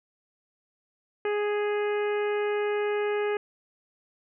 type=harmonic tone; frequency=415.3 Hz; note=G#4; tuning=in tune; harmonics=1 / 2 / 3 / 4 / 5 / 6 / 7; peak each=-25 / -36 / -39 / -38 / -40 / -42 / -47 dBFS; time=1.25-3.37 s; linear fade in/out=2 ms; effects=none

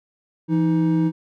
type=tone pair together; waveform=triangle; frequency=167.44 / 314.8 Hz; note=E3 / D#4; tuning=+27 / +20 cents; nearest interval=major seventh; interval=1093 cents; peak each=-17 dBFS; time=0.48-1.12 s; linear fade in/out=50 ms; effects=none

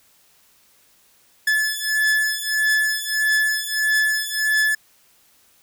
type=beating tone pair; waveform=45% pulse; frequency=1726 / 1727.6 Hz; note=A6 / A6; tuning=-34 / -32 cents; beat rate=1.6 Hz; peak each=-21 dBFS; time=1.47-4.75 s; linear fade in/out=5 ms; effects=white hiss -57 dBFS RMS until 5.62 s

